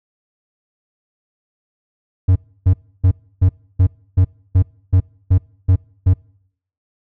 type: tone bursts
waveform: triangle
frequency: 92.5 Hz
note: F#2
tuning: in tune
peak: -6 dBFS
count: 11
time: 2.28-6.138 s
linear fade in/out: 10 ms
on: 78 ms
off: 300 ms
effects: noise-tail reverb RT60 0.7 s tail -26 dB re dry